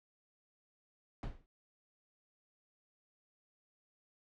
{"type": "noise with exponential decay", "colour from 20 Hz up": "brown", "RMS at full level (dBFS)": -34, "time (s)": [1.23, 1.46], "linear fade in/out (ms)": 1, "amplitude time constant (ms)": 50, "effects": ["low-pass 4000 Hz 12 dB/octave"]}